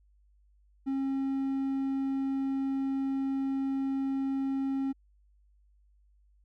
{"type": "tone", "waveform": "triangle", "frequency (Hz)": 270.3, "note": "C#4", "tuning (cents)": -44, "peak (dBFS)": -26, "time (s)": [0.86, 4.93], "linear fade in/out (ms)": 20, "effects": ["added 50 Hz sine -61 dBFS peak until 6.44 s"]}